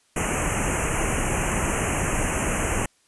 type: band-stop noise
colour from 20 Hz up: pink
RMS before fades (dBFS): -24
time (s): 0.16-2.86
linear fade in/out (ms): 5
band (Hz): 2900 to 6200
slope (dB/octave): 96
effects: white hiss -63 dBFS RMS until 3.07 s + resampled to 24000 Hz